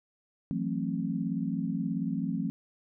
sine chord, F# half-diminished seventh, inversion third, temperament just, 166.5 / 185 / 222 / 266.4 Hz, E3 / F#3 / A3 / C4, +18 / 0 / +16 / +31 cents, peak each -34 dBFS, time 0.51-2.5 s, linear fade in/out 0 ms, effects none

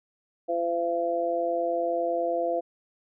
harmonic tone, 170.3 Hz, F3, 43 cents flat, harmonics 2 / 3 / 4, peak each -32 / -28 / -27 dBFS, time 0.48-2.61 s, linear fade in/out 20 ms, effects none

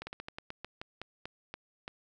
slowing click train, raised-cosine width 0.3 ms, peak -24 dBFS, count 13, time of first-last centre 0.02-1.879 s, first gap 50 ms, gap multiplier 1.19, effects none

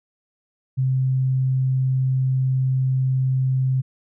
sine tone, 130.81 Hz, C3, in tune, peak -17 dBFS, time 0.77-3.82 s, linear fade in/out 20 ms, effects none

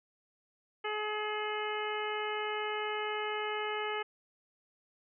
harmonic tone, 424.2 Hz, G#4, 37 cents sharp, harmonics 1 / 2 / 3 / 4 / 5 / 6 / 7, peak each -37 / -39 / -40 / -43 / -41 / -46 / -43 dBFS, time 0.84-4.03 s, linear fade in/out 10 ms, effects none

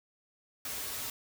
white noise with comb filter, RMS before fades -38 dBFS, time 0.65-1.1 s, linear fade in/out 2 ms, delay 5.8 ms, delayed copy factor -0.85, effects none

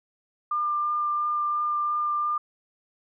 sine tone with vibrato, 1197 Hz, D6, 33 cents sharp, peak -23 dBFS, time 0.51-2.38 s, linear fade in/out 5 ms, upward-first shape sine, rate 2.9 Hz, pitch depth 9 cents each way, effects none

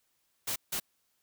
white noise bursts at uneven times, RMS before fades -33 dBFS, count 2, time 0.47-0.56 / 0.72-0.8 s, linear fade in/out 10 ms, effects white hiss -75 dBFS RMS until 1.22 s

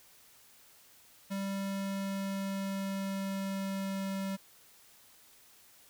square tone with pitch glide, 196 to 193.97 Hz, G3 to G3, 0 to -18 cents, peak -34 dBFS, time 1.3-4.37 s, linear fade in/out 20 ms, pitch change -18 cents, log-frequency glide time 1.56-4.23 s, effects white hiss -60 dBFS RMS until 5.89 s

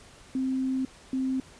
sine tone pair in turn, 262 / 262 Hz, C4 / C4, +2 / +2 cents, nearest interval unison, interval 0 cents, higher neither, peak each -25 dBFS, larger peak neither, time 0.35-0.85 / 1.13-1.4 s, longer first, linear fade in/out 2 ms, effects pink hiss -52 dBFS RMS until 1.59 s + resampled to 22050 Hz

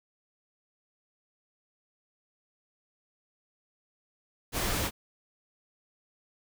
pink noise, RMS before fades -30 dBFS, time 4.52-4.91 s, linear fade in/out 50 ms, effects none

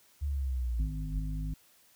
sine linear sweep, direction down, 73.42 to 46.25 Hz, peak -29 dBFS, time 0.21-1.2 s, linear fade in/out 20 ms
harmonic tone, 51.6 Hz, G#1, 10 cents flat, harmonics 1 / 2 / 3 / 5, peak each -33 / -48 / -38 / -44 dBFS, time 0.79-1.54 s, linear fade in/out 5 ms
effects white hiss -63 dBFS RMS until 1.95 s

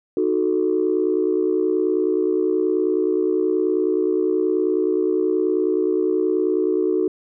sine chord, D# diminished, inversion none, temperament equal, 311.1 / 370 / 440 Hz, D#4 / F#4 / A4, 0 / 0 / 0 cents, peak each -22 / -19 / -22 dBFS, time 0.17-7.08 s, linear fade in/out 2 ms, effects tanh soft clip ceiling -9 dBFS

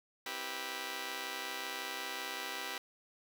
5% pulse chord, C major seventh, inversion none, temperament just, 261.6 / 327 / 392.4 / 490.5 Hz, C4 / E4 / G4 / B4, 0 / -14 / +2 / -12 cents, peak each -37 / -36 / -33 / -34 dBFS, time 0.26-2.78 s, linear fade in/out 2 ms, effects none

